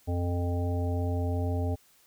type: harmonic tone with a mistuned harmonic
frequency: 87.4 Hz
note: F2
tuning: 2 cents sharp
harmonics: 1 / 3 / 5 / 7 / 9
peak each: -27 / -35 / -38 / -39 / -41 dBFS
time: 0.07-1.76 s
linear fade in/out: 20 ms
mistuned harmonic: 1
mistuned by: +17 cents
effects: white hiss -62 dBFS RMS until 2.06 s

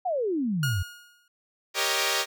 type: exponential sweep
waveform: sine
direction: down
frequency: 771 to 83.3 Hz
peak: -24 dBFS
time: 0.05-0.83 s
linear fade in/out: 10 ms
type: tone with exponential decay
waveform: sawtooth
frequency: 1433 Hz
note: F6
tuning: 44 cents sharp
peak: -22 dBFS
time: 0.63-1.28 s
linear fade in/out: 2 ms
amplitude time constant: 140 ms
type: chord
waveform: 5% pulse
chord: Eb dominant seventh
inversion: first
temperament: equal with one note detuned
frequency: 392 / 469.7 / 554.4 / 622.3 Hz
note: G4 / Bb4 / Db5 / Eb5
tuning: 0 / +13 / 0 / 0 cents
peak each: -18 dBFS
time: 1.74-2.26 s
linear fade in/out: 50 ms
effects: none

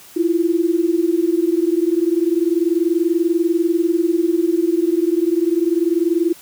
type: tone pair together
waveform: sine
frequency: 328.9 / 349.2 Hz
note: E4 / F4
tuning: -4 / 0 cents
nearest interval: minor second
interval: 104 cents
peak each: -17 dBFS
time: 0.16-6.33 s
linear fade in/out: 10 ms
effects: white hiss -43 dBFS RMS until 6.41 s

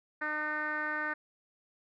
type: tone with low-pass filter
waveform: 10% pulse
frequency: 303.7 Hz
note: D#4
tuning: 42 cents flat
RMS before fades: -34 dBFS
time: 0.21-1.14 s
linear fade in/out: 10 ms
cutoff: 1700 Hz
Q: 7
effects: none

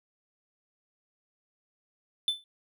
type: tone with exponential decay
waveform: triangle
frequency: 3520 Hz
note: A7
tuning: in tune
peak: -19 dBFS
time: 2.28-2.44 s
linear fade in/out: 1 ms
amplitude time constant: 33 ms
effects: none

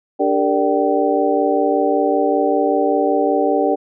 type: tone cluster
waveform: sine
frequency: 293.3 / 396.5 / 461.7 / 586 / 770 Hz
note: D4 / G4 / A#4 / D5 / G5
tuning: -2 / +20 / -17 / -4 / -31 cents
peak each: -20 dBFS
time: 0.19-3.76 s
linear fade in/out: 20 ms
effects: none

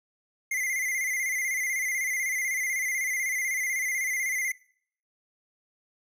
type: tone with vibrato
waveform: square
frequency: 2065 Hz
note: C7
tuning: 23 cents flat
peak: -27 dBFS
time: 0.51-4.52 s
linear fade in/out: 5 ms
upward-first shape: square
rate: 16 Hz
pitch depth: 50 cents each way
effects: noise-tail reverb RT60 0.6 s tail -23 dB re dry

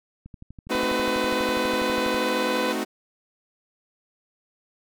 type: click train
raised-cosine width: 5 ms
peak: -29 dBFS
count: 24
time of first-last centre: 0.26-2.145 s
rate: 12.2 Hz
type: chord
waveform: sawtooth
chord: A diminished seventh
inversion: none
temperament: equal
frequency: 220 / 261.6 / 311.1 / 370 Hz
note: A3 / C4 / Eb4 / Gb4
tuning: 0 / 0 / 0 / 0 cents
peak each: -27 dBFS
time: 0.69-2.85 s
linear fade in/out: 20 ms
type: harmonic tone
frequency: 502 Hz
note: B4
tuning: 28 cents sharp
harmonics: 1 / 2 / 3 / 4 / 5 / 6 / 7 / 8 / 9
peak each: -27 / -30 / -34 / -39 / -35 / -42 / -39 / -38 / -45 dBFS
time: 0.71-2.73 s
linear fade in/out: 10 ms
effects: none

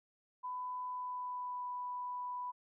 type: tone with pitch glide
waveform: sine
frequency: 1000 to 989.7 Hz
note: B5 to B5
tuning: +21 to +3 cents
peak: -38 dBFS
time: 0.43-2.52 s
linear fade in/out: 20 ms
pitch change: -18 cents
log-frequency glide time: 0.87-1.68 s
effects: none

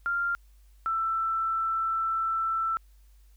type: tone pair in turn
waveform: sine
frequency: 1392 / 1331.4 Hz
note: F6 / E6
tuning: -6 / +17 cents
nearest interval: minor second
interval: 77 cents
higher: first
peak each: -25 dBFS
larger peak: neither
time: 0.06-0.35 / 0.86-2.77 s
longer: second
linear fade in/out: 0 ms
effects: added 50 Hz sine -53 dBFS peak until 3.36 s + white hiss -69 dBFS RMS until 3.36 s

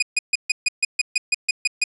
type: tone bursts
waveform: sawtooth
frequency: 2474 Hz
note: D#7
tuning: 10 cents flat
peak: -12 dBFS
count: 12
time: 0-1.84 s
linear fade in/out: 5 ms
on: 25 ms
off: 140 ms
effects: resampled to 24000 Hz

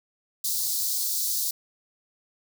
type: high-pass noise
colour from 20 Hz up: white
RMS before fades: -27 dBFS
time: 0.44-1.51 s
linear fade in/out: 5 ms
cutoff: 4000 Hz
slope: 48 dB/octave
effects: none

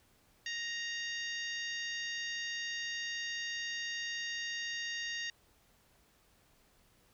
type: harmonic tone with a mistuned harmonic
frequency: 934 Hz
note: A#5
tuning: 3 cents sharp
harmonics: 2 / 3 / 4 / 5 / 6 / 7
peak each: -39 / -43 / -45 / -47 / -49 / -50 dBFS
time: 0.46-5.3 s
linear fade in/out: 2 ms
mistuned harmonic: 4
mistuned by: -20 cents
effects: pink hiss -68 dBFS RMS until 7.13 s

